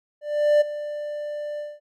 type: tone with ADSR envelope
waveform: triangle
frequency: 592 Hz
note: D5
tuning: 14 cents sharp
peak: -11 dBFS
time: 0.21-1.8 s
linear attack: 400 ms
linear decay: 15 ms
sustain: -15 dB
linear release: 210 ms
effects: none